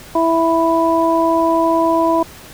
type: harmonic tone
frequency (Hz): 329.6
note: E4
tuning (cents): 0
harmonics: 1 / 2 / 3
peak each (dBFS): -16 / -16 / -16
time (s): 0.15-2.23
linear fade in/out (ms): 5
effects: pink hiss -38 dBFS RMS until 2.53 s